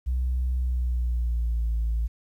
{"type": "tone with pitch glide", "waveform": "sine", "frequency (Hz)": [63, 56.13], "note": ["B1", "A1"], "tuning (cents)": [35, 35], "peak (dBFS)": -21, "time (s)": [0.06, 2.08], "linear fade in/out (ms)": 20, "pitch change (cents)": -200, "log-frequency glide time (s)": [0.58, 1.75], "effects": ["tanh soft clip ceiling -20 dBFS", "10-bit"]}